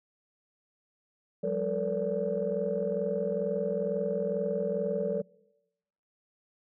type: tone cluster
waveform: sine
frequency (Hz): 180.5 / 200.6 / 446.7 / 488.9 / 574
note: F#3 / G3 / A4 / B4 / D5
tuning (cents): -43 / +40 / +26 / -18 / -40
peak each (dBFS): -36 / -37 / -31 / -36 / -31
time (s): 1.43-5.22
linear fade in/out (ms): 10
effects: noise-tail reverb RT60 1.0 s tail -25 dB re dry + tanh soft clip ceiling -18 dBFS